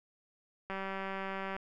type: click train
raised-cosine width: 0.5 ms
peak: -24 dBFS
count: 168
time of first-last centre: 0.7-1.565 s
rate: 193 Hz
effects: none